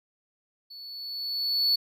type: tone with level ramp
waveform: triangle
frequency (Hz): 4435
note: C#8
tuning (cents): 0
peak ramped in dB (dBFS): -41 to -18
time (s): 0.7-1.76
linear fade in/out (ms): 10
effects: none